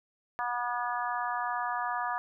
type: harmonic tone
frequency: 242.6 Hz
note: B3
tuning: 31 cents flat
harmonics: 3 / 4 / 5 / 6 / 7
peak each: -35 / -34 / -35 / -42 / -38 dBFS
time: 0.39-2.18 s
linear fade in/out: 0 ms
effects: none